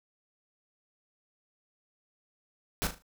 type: noise with echo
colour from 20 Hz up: pink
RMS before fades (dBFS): -30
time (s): 2.82-2.87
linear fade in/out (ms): 0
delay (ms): 38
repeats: 4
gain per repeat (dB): -9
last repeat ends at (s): 3.022
effects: none